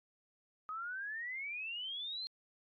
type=exponential sweep; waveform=sine; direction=up; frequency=1244.5 to 4242 Hz; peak=-39 dBFS; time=0.69-2.27 s; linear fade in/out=0 ms; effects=AAC 32 kbps